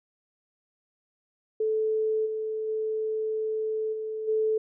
sine tone with level steps, 436.3 Hz, A4, 15 cents flat, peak -23 / -28 / -26 / -30 / -22 dBFS, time 1.6-4.58 s, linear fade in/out 5 ms, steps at 2.25 / 2.67 / 3.92 / 4.27 s, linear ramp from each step 20 ms, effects none

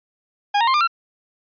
40% pulse tone with pitch steps, 818 / 928.8 / 1054.7 / 1197.6 / 1359.9 Hz, G#5 / A#5 / C6 / D6 / F6, -26 / -7 / +14 / +33 / -46 cents, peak -14 dBFS, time 0.54-0.875 s, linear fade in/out 10 ms, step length 67 ms, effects resampled to 11025 Hz

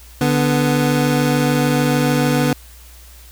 25% pulse tone pair together, 146.83 / 246.9 Hz, D3 / B3, 0 / 0 cents, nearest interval major sixth, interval 900 cents, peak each -13 dBFS, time 0.21-2.53 s, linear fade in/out 2 ms, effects added 60 Hz sine -40 dBFS peak until 3.31 s + white hiss -45 dBFS RMS until 3.31 s

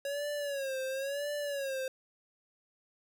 square tone with vibrato, 554.4 Hz, C#5, in tune, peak -34 dBFS, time 0.05-1.88 s, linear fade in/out 2 ms, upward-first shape sine, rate 0.97 Hz, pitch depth 97 cents each way, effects none

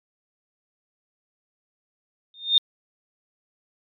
sine tone with exponential growth, 3647 Hz, A#7, 39 cents flat, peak -10 dBFS, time 2.34-2.58 s, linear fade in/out 1 ms, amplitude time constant 51 ms, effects MP3 96 kbps

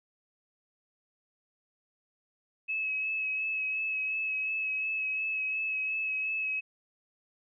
sine tone with vibrato, 2578 Hz, E7, 39 cents flat, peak -29 dBFS, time 2.68-6.61 s, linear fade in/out 20 ms, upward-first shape sine, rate 2.8 Hz, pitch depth 20 cents each way, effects none

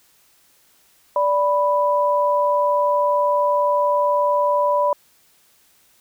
sine tone pair together, 584.3 / 987.8 Hz, D5 / B5, -9 / 0 cents, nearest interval major sixth, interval 909 cents, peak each -18 dBFS, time 1.16-4.93 s, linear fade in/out 2 ms, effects white hiss -57 dBFS RMS until 6 s

